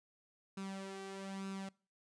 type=tone with flanger; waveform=sawtooth; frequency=193.9 Hz; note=G3; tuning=19 cents flat; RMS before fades=-45 dBFS; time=0.57-1.69 s; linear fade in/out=5 ms; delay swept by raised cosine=0.76 to 2.56 ms; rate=1.1 Hz; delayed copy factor=+0.6; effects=noise-tail reverb RT60 0.4 s tail -24 dB re dry + resampled to 22050 Hz